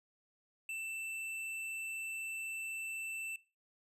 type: tone with tanh clipping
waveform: sine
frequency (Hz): 2664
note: E7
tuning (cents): +18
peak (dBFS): -40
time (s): 0.69-3.36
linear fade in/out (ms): 2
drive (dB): 12
effects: noise-tail reverb RT60 0.3 s tail -21 dB re dry + resampled to 32000 Hz